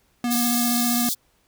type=tone with vibrato; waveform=square; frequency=240.4 Hz; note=B3; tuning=46 cents flat; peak=-22 dBFS; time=0.24-1.09 s; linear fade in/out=2 ms; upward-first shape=sine; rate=15 Hz; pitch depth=16 cents each way
type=high-pass noise; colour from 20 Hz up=white; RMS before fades=-25 dBFS; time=0.3-1.15 s; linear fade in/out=20 ms; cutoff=3400 Hz; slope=96 dB/octave
effects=pink hiss -64 dBFS RMS until 1.47 s